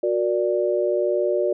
sine chord, Gb augmented, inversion none, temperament equal with one note detuned, 366.4 / 466.2 / 587.3 Hz, Gb4 / Bb4 / D5, -17 / 0 / 0 cents, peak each -22 / -26 / -22 dBFS, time 0.03-1.53 s, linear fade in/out 5 ms, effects none

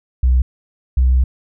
sine tone pair in turn, 63 / 63.73 Hz, B1 / C2, +35 / -45 cents, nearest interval unison, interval 20 cents, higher second, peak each -8 dBFS, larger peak neither, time 0.23-0.42 / 0.97-1.24 s, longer second, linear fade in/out 5 ms, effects tanh soft clip ceiling -7 dBFS

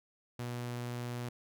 sawtooth tone, 121.3 Hz, B2, 31 cents flat, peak -33 dBFS, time 0.39-1.29 s, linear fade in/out 5 ms, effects none

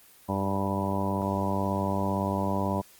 harmonic tone with a mistuned harmonic, 98 Hz, G2, in tune, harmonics 1 / 2 / 3 / 4 / 5 / 6 / 7 / 8 / 9 / 10, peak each -32 / -30 / -35 / -37 / -40 / -34 / -38 / -39 / -37 / -33 dBFS, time 0.28-2.82 s, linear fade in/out 20 ms, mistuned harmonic 1, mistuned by -54 cents, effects white hiss -55 dBFS RMS until 2.99 s + Opus 24 kbps

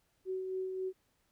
sine tone with tremolo, 375.5 Hz, F#4, 26 cents sharp, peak -33 dBFS, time 0.25-0.93 s, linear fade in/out 50 ms, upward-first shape sine, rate 3.7 Hz, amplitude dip 35%, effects pink hiss -75 dBFS RMS until 1.31 s

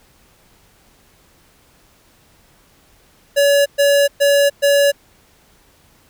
square tone bursts, 567 Hz, C#5, 39 cents sharp, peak -11 dBFS, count 4, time 3.36-4.92 s, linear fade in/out 20 ms, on 300 ms, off 120 ms, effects pink hiss -53 dBFS RMS until 6.09 s

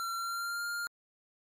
square tone with pitch glide, 1364 to 1404 Hz, F6 to F6, -41 to +9 cents, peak -34 dBFS, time 0-0.87 s, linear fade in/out 0 ms, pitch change +50 cents, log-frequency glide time 0.16-0.66 s, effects MP3 64 kbps

